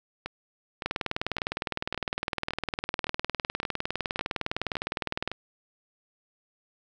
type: two click trains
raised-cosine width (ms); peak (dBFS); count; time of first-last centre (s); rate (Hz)
0.3; -12 / -17; 88 / 10; 0.86-5.276 / 0.26-5.316; 19.7 / 1.78
effects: none